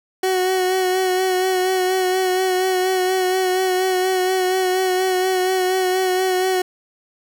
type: tone with vibrato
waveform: 30% pulse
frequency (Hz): 371.4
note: F#4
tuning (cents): +7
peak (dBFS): -14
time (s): 0.23-6.62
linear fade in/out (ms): 5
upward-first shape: sine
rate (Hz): 4.2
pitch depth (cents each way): 26
effects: 8-bit